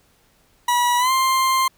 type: tone with pitch glide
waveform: 40% pulse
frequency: 970 to 1051.7 Hz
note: B5 to C6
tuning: -31 to +9 cents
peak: -15 dBFS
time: 0.68-1.68 s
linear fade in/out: 5 ms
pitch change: +140 cents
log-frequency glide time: 0.98-1.11 s
effects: pink hiss -59 dBFS RMS until 1.77 s